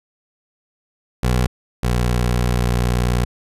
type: tone pair in turn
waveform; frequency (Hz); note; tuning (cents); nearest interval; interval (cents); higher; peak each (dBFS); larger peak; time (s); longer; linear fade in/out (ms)
20% pulse; 61.74 / 60.54; B1 / B1; 0 / -34; unison; 34; first; -10 / -11; first; 1.23-1.47 / 1.83-3.25; second; 5
effects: resampled to 32000 Hz